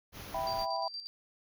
pink band-stop noise, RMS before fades -45 dBFS, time 0.12-0.67 s, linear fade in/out 50 ms, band 6700 to 10000 Hz, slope 96 dB/octave
sine chord, E minor, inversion none, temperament equal, 659.3 / 784 / 987.8 Hz, E5 / G5 / B5, 0 / 0 / 0 cents, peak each -36 / -36 / -36 dBFS, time 0.34-0.88 s, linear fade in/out 5 ms
sine tone with tremolo, 4699 Hz, D8, in tune, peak -37 dBFS, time 0.47-1.07 s, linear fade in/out 0 ms, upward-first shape square, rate 8.5 Hz, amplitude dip 60%
effects none

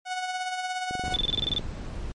sawtooth tone with tremolo, 737 Hz, F#5, 7 cents flat, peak -23 dBFS, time 0.05-1.18 s, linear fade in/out 50 ms, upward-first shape sine, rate 17 Hz, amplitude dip 45%
click train, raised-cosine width 2 ms, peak -22 dBFS, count 17, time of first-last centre 0.91-1.594 s, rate 23.4 Hz
brown noise, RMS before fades -34 dBFS, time 1.04-2.12 s, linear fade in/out 5 ms
sine tone bursts, 3520 Hz, A7, in tune, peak -22 dBFS, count 10, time 1.14-1.583 s, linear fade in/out 0 ms, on 20 ms, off 27 ms
effects low-pass 8000 Hz 12 dB/octave + MP3 48 kbps

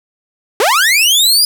sawtooth linear sweep, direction up, 364.1 to 4978 Hz, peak -5 dBFS, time 0.6-1.45 s, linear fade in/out 2 ms, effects none

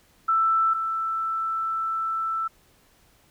sine tone pair in turn, 1326 / 1326 Hz, E6 / E6, +10 / +10 cents, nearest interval unison, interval 0 cents, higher neither, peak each -18 / -24 dBFS, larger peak first, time 0.28-0.74 / 0.74-2.48 s, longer second, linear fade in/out 10 ms, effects pink hiss -60 dBFS RMS until 3.3 s

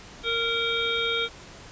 harmonic tone, 462.4 Hz, A#4, 14 cents flat, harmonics 1 / 3 / 5 / 7 / 8, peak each -30 / -30 / -30 / -30 / -30 dBFS, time 0.23-1.29 s, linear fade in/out 50 ms, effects pink hiss -45 dBFS RMS until 1.71 s + resampled to 16000 Hz

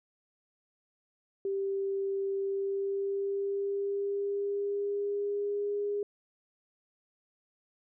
sine tone with pitch glide, 392 to 409.1 Hz, G4 to G#4, 0 to -26 cents, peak -29 dBFS, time 1.45-6.03 s, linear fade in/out 2 ms, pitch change +74 cents, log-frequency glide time 2.37-5.75 s, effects none

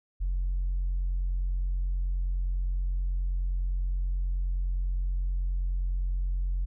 sine tone, 44.78 Hz, F1, 44 cents sharp, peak -24 dBFS, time 0.2-6.66 s, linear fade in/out 20 ms, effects tanh soft clip ceiling -23 dBFS

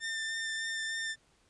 sawtooth tone with vibrato, 1795 Hz, A6, 34 cents sharp, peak -30 dBFS, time 0-1.16 s, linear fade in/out 50 ms, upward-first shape sine, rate 3.3 Hz, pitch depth 12 cents each way, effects pink hiss -68 dBFS RMS until 1.49 s + resampled to 22050 Hz

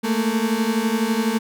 35% pulse beating tone pair, 217.9 / 229.9 Hz, A3 / A#3, -17 / -24 cents, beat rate 12 Hz, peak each -20 dBFS, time 0.03-1.39 s, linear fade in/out 20 ms, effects none

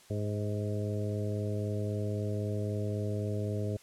harmonic tone with a mistuned harmonic, 103.83 Hz, G#2, in tune, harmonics 1 / 2 / 3 / 4 / 5 / 6, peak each -32 / -39 / -42 / -39 / -42 / -43 dBFS, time 0.1-3.77 s, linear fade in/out 5 ms, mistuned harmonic 6, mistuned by +26 cents, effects white hiss -58 dBFS RMS until 3.82 s + low-pass 10000 Hz 12 dB/octave

